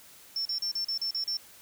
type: tone bursts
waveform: sine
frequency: 5400 Hz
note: E8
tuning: 41 cents sharp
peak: -28 dBFS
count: 8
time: 0.36-1.37 s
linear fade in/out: 2 ms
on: 93 ms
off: 38 ms
effects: white hiss -53 dBFS RMS until 1.61 s